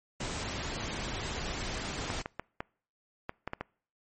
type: noise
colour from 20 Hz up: pink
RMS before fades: -36 dBFS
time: 0.2-2.22 s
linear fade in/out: 5 ms
type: clicks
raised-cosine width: 0.5 ms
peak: -19 dBFS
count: 8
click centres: 2.102 / 2.259 / 2.396 / 2.605 / 3.294 / 3.476 / 3.534 / 3.61 s
effects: noise-tail reverb RT60 0.5 s tail -25 dB re dry + MP3 32 kbps